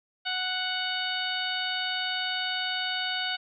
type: harmonic tone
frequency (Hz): 740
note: F#5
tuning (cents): 0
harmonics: 1 / 2 / 3 / 4 / 5 / 6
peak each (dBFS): -36 / -33 / -38 / -33 / -35 / -38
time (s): 0.25-3.37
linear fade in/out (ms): 20
effects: none